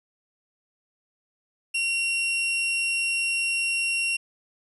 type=tone; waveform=40% pulse; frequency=2745 Hz; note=F7; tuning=31 cents flat; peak=-22 dBFS; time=1.74-4.17 s; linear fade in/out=10 ms; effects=resampled to 32000 Hz